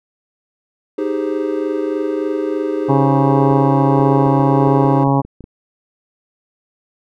triangle chord, Ab major seventh, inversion second, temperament equal, 311.1 / 392 / 415.3 / 523.3 Hz, Eb4 / G4 / Ab4 / C5, 0 / 0 / 0 / 0 cents, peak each -19 / -20 / -21 / -24 dBFS, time 0.98-5.04 s, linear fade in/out 5 ms
harmonic tone, 137.9 Hz, C#3, 9 cents flat, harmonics 1 / 2 / 3 / 4 / 5 / 6 / 7 / 8, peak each -15 / -16 / -24 / -23 / -26 / -20 / -22 / -26 dBFS, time 2.88-5.22 s, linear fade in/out 20 ms
clicks, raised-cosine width 3 ms, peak -21 dBFS, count 10, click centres 3.511 / 3.996 / 4.265 / 4.396 / 4.674 / 4.849 / 5.075 / 5.25 / 5.407 / 5.441 s
effects none

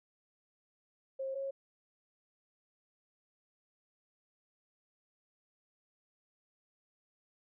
sine tone pair in turn, 535 / 545.3 Hz, C5 / C#5, +38 / -29 cents, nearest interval unison, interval 33 cents, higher second, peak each -35 / -35 dBFS, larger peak neither, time 1.19-1.35 / 1.35-1.51 s, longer neither, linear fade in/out 10 ms, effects none

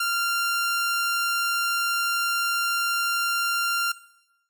sawtooth tone, 1387 Hz, F6, 12 cents flat, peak -19 dBFS, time 0-3.92 s, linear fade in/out 5 ms, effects noise-tail reverb RT60 0.9 s tail -18 dB re dry

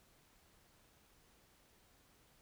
silence, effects pink hiss -69 dBFS RMS until 2.41 s

